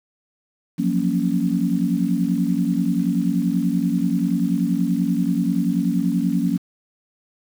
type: chord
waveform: sine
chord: Gb major seventh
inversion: third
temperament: equal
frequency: 174.61 / 185 / 233.1 / 277.2 Hz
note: F3 / Gb3 / Bb3 / Db4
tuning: 0 / 0 / 0 / 0 cents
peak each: -23 dBFS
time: 0.78-6.58 s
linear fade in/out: 20 ms
effects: 7-bit